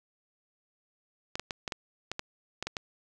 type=clicks; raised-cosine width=0.2 ms; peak=-16 dBFS; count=10; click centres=1.355 / 1.396 / 1.508 / 1.678 / 1.722 / 2.116 / 2.194 / 2.626 / 2.67 / 2.768 s; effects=none